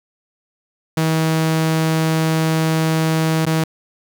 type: tone with dropouts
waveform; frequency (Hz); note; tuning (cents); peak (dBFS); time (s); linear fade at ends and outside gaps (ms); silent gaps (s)
sawtooth; 160; D#3; +49; -11; 0.97-3.64; 5; 3.455-3.465
effects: 7-bit